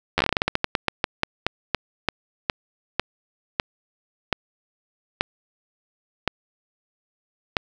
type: slowing click train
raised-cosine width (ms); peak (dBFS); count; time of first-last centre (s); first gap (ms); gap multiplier
0.3; -3; 27; 0.18-7.568; 11; 1.21
effects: none